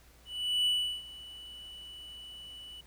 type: tone with ADSR envelope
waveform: triangle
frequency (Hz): 2962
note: F#7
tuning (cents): +1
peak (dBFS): -23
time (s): 0.25-2.81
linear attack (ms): 410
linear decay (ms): 360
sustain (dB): -20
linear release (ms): 5
effects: added 60 Hz sine -58 dBFS peak until 2.86 s + pink hiss -61 dBFS RMS until 2.86 s